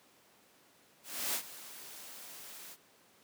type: noise with ADSR envelope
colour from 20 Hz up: white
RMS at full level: -33 dBFS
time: 1.03-2.77 s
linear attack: 310 ms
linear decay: 79 ms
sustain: -16 dB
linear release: 53 ms
effects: pink hiss -64 dBFS RMS until 3.23 s + high-pass 200 Hz 12 dB/octave